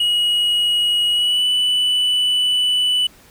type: tone with pitch glide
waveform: triangle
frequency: 2902 to 2978 Hz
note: F#7 to F#7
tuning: -34 to +11 cents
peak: -13 dBFS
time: 0-3.07 s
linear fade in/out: 5 ms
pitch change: +45 cents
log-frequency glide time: 1.12-1.45 s
effects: pink hiss -48 dBFS RMS until 3.3 s